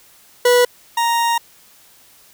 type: tone pair in turn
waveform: 40% pulse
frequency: 489.8 / 933.2 Hz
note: B4 / A#5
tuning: -14 / +2 cents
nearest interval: major seventh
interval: 1116 cents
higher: second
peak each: -9 / -14 dBFS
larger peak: first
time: 0.45-0.65 / 0.97-1.38 s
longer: second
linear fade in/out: 5 ms
effects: white hiss -49 dBFS RMS until 2.33 s